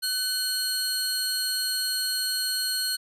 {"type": "tone pair together", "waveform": "sawtooth", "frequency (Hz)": [1510, 4271], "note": ["F#6", "C8"], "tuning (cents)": [35, 35], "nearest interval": "octave + tritone", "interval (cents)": 1800, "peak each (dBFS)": [-29, -23], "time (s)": [0.02, 2.97], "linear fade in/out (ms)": 20, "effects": ["resampled to 32000 Hz"]}